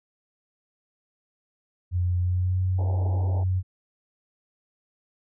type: tone with pitch glide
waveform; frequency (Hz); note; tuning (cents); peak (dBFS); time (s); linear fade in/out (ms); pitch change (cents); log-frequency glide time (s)
sine; 89.3 to 92.66; F2 to F#2; +39 to +3; -21; 1.91-3.63; 50; +64; 2.22-2.61
type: band-pass noise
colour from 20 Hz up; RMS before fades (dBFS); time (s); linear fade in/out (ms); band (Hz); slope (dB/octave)
white; -39; 2.78-3.44; 10; 240 to 900; 96
effects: none